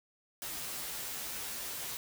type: noise with comb filter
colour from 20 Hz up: white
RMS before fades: -40 dBFS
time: 0.42-1.97 s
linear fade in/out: 0 ms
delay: 11 ms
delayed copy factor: -0.85
effects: none